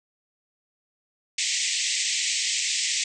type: band-pass noise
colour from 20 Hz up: white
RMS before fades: -26 dBFS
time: 1.38-3.04 s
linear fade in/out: 5 ms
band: 1900 to 8100 Hz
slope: 96 dB/octave
effects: none